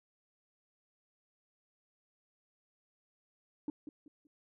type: tone with echo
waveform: sine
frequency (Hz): 296.4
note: D4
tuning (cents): +16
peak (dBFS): -31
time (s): 3.68-3.7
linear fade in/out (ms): 2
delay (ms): 190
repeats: 3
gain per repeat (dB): -11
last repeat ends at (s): 4.27
effects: tanh soft clip ceiling -32 dBFS